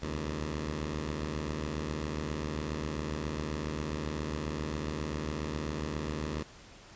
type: beating tone pair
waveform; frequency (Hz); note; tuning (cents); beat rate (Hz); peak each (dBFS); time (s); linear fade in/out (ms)
10% pulse; 69.3 / 76.7; C#2 / D#2; 0 / -24; 7.4; -32 / -26; 0.02-6.43; 5
effects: pink hiss -53 dBFS RMS until 6.95 s + resampled to 16000 Hz